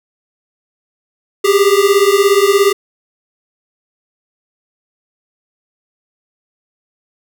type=beating tone pair; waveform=square; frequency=390.9 / 407.9 Hz; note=G4 / G#4; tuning=-5 / -31 cents; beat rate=17 Hz; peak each=-12 dBFS; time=1.44-2.73 s; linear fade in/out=10 ms; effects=none